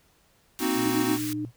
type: chord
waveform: square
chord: C half-diminished seventh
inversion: third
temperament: equal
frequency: 233.1 / 261.6 / 311.1 / 370 Hz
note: Bb3 / C4 / Eb4 / Gb4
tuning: 0 / 0 / 0 / 0 cents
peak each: -34 / -29 / -29 / -30 dBFS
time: 0.59-1.19 s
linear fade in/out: 50 ms
type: band-stop noise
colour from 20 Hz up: white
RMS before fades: -36 dBFS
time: 0.59-1.33 s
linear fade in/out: 0 ms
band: 140 to 1200 Hz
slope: 24 dB/octave
type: tone with vibrato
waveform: sine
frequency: 118.3 Hz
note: A#2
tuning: 26 cents sharp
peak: -36 dBFS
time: 0.74-1.52 s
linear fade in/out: 50 ms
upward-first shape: triangle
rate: 9.5 Hz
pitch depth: 16 cents each way
type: tone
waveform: sine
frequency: 303.4 Hz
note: D#4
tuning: 44 cents flat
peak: -28 dBFS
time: 0.86-1.45 s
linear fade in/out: 0 ms
effects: pink hiss -63 dBFS RMS until 1.56 s